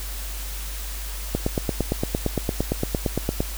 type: click train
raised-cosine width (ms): 2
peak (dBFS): -8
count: 19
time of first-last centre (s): 1.35-3.405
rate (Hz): 8.76
effects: added 50 Hz sine -30 dBFS peak until 3.57 s + white hiss -36 dBFS RMS until 3.57 s

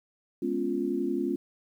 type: chord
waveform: sine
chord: C# dominant seventh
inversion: second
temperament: equal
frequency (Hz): 207.7 / 246.9 / 277.2 / 349.2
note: G#3 / B3 / C#4 / E#4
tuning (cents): 0 / 0 / 0 / 0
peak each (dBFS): -35 / -33 / -31 / -30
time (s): 0.42-1.36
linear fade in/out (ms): 5
effects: 10-bit

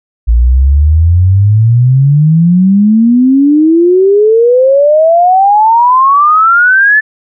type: exponential sweep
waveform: sine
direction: up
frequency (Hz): 55.7 to 1760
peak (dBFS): -3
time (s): 0.27-7.01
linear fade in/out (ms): 20
effects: none

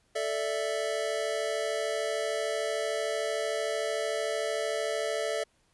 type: chord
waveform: square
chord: A suspended fourth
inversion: none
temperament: just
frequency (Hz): 440 / 586.7 / 660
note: A4 / D5 / E5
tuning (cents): 0 / -2 / +2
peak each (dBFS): -34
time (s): 0.15-5.44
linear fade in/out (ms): 10
effects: pink hiss -69 dBFS RMS until 5.73 s + resampled to 24000 Hz

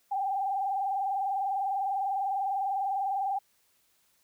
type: tone with vibrato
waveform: sine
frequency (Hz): 784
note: G5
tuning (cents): 0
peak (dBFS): -27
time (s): 0.11-3.39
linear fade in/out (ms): 10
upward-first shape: sine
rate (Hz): 20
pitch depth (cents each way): 79
effects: white hiss -69 dBFS RMS until 4.23 s

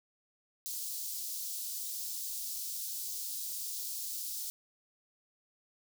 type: high-pass noise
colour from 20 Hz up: white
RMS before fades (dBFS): -39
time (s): 0.66-4.5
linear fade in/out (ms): 0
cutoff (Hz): 4300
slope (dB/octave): 24
effects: none

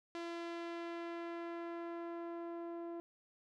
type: tone with low-pass filter sweep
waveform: sawtooth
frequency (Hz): 339.4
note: F4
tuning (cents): -49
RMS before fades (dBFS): -44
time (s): 0.15-3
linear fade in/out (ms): 0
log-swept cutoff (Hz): 4700 to 740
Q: 0.8
effects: none

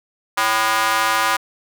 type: tone with high-pass filter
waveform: square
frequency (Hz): 110.9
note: A2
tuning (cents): +14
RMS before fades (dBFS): -18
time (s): 0.37-1.37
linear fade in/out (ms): 10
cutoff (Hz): 1100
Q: 2.1
effects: none

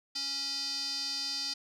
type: tone with band-pass filter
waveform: square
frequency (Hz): 277.9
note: C#4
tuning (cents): +4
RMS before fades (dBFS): -35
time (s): 0.15-1.54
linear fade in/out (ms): 10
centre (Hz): 4800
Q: 8.1
effects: none

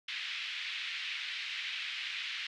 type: band-pass noise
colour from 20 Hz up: pink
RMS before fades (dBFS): -39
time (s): 0.08-2.47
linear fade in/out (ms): 5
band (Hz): 2100 to 3600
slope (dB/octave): 24
effects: none

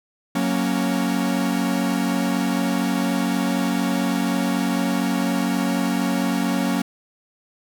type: chord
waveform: 45% pulse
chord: F# major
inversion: none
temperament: equal with one note detuned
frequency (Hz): 184.04 / 233.1 / 277.2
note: F#3 / A#3 / C#4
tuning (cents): -9 / 0 / 0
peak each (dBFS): -24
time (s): 0.35-6.82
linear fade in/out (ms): 5
effects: none

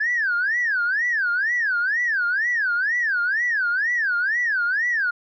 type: tone with vibrato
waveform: sine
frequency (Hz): 1659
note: G#6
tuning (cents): -2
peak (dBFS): -18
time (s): 0-5.11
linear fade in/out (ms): 10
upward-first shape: sine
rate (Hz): 2.1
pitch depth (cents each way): 290
effects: tanh soft clip ceiling -15 dBFS

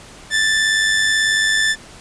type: tone with amplitude modulation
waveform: sawtooth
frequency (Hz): 1762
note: A6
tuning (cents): +2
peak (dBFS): -9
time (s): 0.3-1.76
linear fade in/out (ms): 50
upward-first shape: sine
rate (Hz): 98.3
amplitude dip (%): 35
effects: pink hiss -40 dBFS RMS until 2 s + resampled to 22050 Hz

